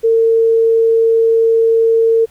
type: tone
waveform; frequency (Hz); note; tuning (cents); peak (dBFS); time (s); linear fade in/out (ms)
sine; 453.8; A#4; -47; -8; 0.03-2.26; 20
effects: pink hiss -50 dBFS RMS until 2.3 s